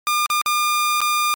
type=tone with dropouts; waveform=sawtooth; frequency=1206 Hz; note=D6; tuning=46 cents sharp; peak=-13 dBFS; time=0.07-1.34 s; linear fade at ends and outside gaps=0 ms; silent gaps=0.261-0.301 / 0.415-0.461 / 1.005-1.015 s; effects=MP3 96 kbps